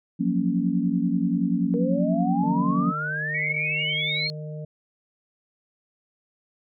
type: chord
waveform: sine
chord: Gb major seventh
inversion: third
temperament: equal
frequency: 174.61 / 185 / 233.1 / 277.2 Hz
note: F3 / Gb3 / Bb3 / Db4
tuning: 0 / 0 / 0 / 0 cents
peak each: -26 dBFS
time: 0.19-2.92 s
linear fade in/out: 20 ms
type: exponential sweep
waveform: sine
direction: up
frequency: 464.4 to 4333 Hz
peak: -26 dBFS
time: 1.74-4.3 s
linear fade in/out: 0 ms
type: harmonic tone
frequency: 152.8 Hz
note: D#3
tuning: 31 cents flat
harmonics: 1 / 3 / 4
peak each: -32 / -42 / -41 dBFS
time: 2.43-4.65 s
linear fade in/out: 5 ms
type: tone with vibrato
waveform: sine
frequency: 2217 Hz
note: C#7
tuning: in tune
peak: -26 dBFS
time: 3.34-4.28 s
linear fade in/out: 10 ms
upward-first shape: triangle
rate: 11 Hz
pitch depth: 33 cents each way
effects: none